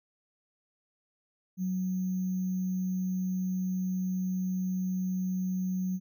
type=tone with sample-and-hold; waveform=sine; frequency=185.2 Hz; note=F#3; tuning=2 cents sharp; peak=-28 dBFS; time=1.57-6 s; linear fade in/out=50 ms; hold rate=6300 Hz; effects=none

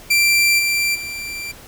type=tone with level steps; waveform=sawtooth; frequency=2355 Hz; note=D7; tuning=4 cents sharp; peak=-9 / -13 / -23 dBFS; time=0.1-1.52 s; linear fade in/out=10 ms; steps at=0.58 / 0.94 s; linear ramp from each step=20 ms; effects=pink hiss -41 dBFS RMS until 1.67 s

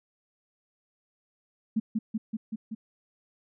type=tone with echo; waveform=sine; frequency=220 Hz; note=A3; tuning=in tune; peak=-22 dBFS; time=1.76-1.8 s; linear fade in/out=10 ms; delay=190 ms; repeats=5; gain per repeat=-2 dB; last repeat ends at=2.75 s; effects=none

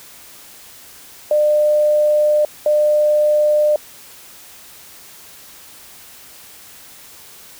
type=tone bursts at uneven times; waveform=sine; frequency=600 Hz; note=D5; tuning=37 cents sharp; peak=-11 dBFS; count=2; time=1.31-2.45 / 2.66-3.76 s; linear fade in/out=2 ms; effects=white hiss -41 dBFS RMS until 7.59 s

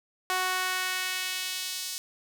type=tone with high-pass filter sweep; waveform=sawtooth; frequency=370 Hz; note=F#4; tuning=in tune; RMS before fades=-31 dBFS; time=0.3-1.98 s; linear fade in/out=0 ms; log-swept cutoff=920 to 5000 Hz; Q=1.1; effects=none

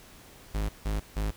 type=tone bursts; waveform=45% pulse; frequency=51.91 Hz; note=G#1; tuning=in tune; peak=-27 dBFS; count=3; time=0.54-1.31 s; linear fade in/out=10 ms; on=150 ms; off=160 ms; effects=pink hiss -52 dBFS RMS until 1.36 s

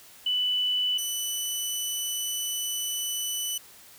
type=tone pair in turn; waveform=sine / 15% pulse; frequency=2983 / 2983 Hz; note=F#7 / F#7; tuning=+13 / +13 cents; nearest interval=unison; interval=0 cents; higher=neither; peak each=-23 / -21 dBFS; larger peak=second; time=0.26-0.98 / 0.98-3.58 s; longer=second; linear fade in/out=5 ms; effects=white hiss -51 dBFS RMS until 3.98 s

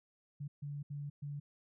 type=tone bursts at uneven times; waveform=sine; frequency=144.1 Hz; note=D3; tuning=33 cents flat; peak=-39 dBFS; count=4; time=0.4-0.48 / 0.62-0.83 / 0.9-1.1 / 1.22-1.4 s; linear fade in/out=10 ms; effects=none

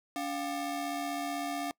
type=ring-modulated tone; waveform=35% pulse; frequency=493.9 Hz; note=B4; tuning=in tune; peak=-28 dBFS; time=0.16-1.71 s; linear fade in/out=0 ms; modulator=209 Hz; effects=noise-tail reverb RT60 0.1 s tail -24 dB re dry

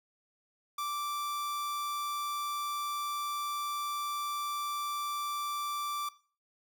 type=tone; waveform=45% pulse; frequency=1170 Hz; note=D6; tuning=7 cents flat; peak=-33 dBFS; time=0.78-6.09 s; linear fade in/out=5 ms; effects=noise-tail reverb RT60 0.4 s tail -17 dB re dry

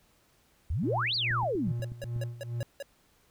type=exponential two-way sweep; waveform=sine; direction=up then down; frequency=62.9 to 4800 to 136.7 Hz; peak=-27 dBFS; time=0.7-1.72 s; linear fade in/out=5 ms; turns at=1.15 s
type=tone with tremolo; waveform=triangle; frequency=118.7 Hz; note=A#2; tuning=32 cents sharp; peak=-28 dBFS; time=0.83-2.63 s; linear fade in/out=0 ms; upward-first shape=sine; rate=2.4 Hz; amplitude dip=80%
type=click train; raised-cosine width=5 ms; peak=-30 dBFS; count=8; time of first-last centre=1.31-2.163 s; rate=8.21 Hz
type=tone bursts; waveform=square; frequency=560 Hz; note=C#5; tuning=18 cents sharp; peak=-36 dBFS; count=6; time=1.82-2.826 s; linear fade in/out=2 ms; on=26 ms; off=170 ms
effects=pink hiss -66 dBFS RMS until 3.3 s

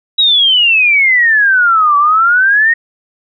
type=exponential two-way sweep; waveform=sine; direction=down then up; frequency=3876 to 1142 to 1880 Hz; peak=-6 dBFS; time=0.18-2.74 s; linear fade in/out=10 ms; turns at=1.97 s; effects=none

